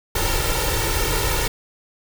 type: noise with comb filter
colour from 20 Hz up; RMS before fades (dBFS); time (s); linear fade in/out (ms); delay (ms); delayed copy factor
pink; -21; 0.15-1.48; 5; 2.2; +0.8
effects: none